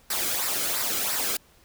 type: noise with flanger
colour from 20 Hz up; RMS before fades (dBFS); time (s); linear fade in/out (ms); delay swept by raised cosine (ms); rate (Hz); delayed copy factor
white; -27; 0.1-1.37; 5; 0.3 to 1.12; 2.9; -0.55
effects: pink hiss -58 dBFS RMS until 1.64 s